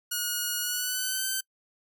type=tone with pitch glide; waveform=5% pulse; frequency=1447 to 1541.9 Hz; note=F#6 to G6; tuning=-39 to -29 cents; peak=-17 dBFS; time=0.11-1.41 s; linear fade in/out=10 ms; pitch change=+110 cents; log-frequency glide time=0.6-1.25 s; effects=noise-tail reverb RT60 0.1 s tail -26 dB re dry